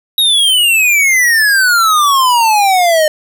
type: exponential sweep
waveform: square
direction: down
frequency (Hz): 3819 to 605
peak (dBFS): -8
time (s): 0.18-3.08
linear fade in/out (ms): 2
effects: none